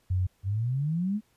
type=tone; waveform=sine; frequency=92 Hz; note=F#2; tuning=9 cents flat; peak=-23 dBFS; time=0.1-0.27 s; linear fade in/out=10 ms
type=exponential sweep; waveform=sine; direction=up; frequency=92.9 to 220 Hz; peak=-25 dBFS; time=0.43-1.21 s; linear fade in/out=50 ms
effects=pink hiss -68 dBFS RMS until 1.36 s + resampled to 32000 Hz